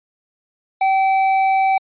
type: tone with hard clipping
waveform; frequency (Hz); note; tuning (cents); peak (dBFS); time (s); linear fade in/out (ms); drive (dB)
sine; 770; G5; -31; -15; 0.81-1.78; 5; 10
effects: resampled to 8000 Hz